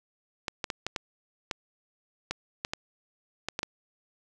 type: clicks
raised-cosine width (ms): 0.2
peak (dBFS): -13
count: 12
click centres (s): 0.482 / 0.642 / 0.702 / 0.866 / 0.962 / 1.512 / 2.31 / 2.649 / 2.735 / 3.486 / 3.591 / 3.631
effects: none